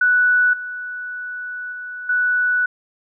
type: tone with level steps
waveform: sine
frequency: 1480 Hz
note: F#6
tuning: in tune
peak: -12 / -26 / -28 / -15 dBFS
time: 0.01-2.66 s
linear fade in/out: 5 ms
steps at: 0.53 / 1.72 / 2.09 s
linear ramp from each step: 5 ms
effects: none